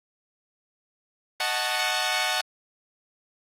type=chord; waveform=10% pulse; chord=D# half-diminished seventh; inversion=none; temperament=equal with one note detuned; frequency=618.7 / 740 / 880 / 1108.7 Hz; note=D#5 / F#5 / A5 / C#6; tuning=-10 / 0 / 0 / 0 cents; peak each=-23 / -18 / -21 / -24 dBFS; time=1.4-2.41 s; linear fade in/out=2 ms; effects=low-pass 11000 Hz 12 dB/octave + Opus 24 kbps